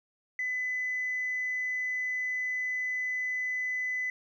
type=tone; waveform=sine; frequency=2007 Hz; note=B6; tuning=27 cents sharp; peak=-28 dBFS; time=0.39-4.1 s; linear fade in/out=2 ms; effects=tanh soft clip ceiling -25 dBFS + 11-bit